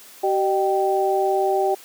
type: tone cluster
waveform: sine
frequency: 383.8 / 610 / 779 Hz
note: G4 / D#5 / G5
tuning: -37 / -34 / -11 cents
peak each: -20 / -25 / -21 dBFS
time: 0.23-1.75 s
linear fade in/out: 10 ms
effects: white hiss -45 dBFS RMS until 1.84 s + high-pass 200 Hz 12 dB/octave